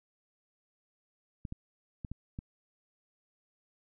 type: clicks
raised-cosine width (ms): 5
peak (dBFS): -26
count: 5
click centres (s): 1.452 / 1.524 / 2.048 / 2.116 / 2.389
effects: none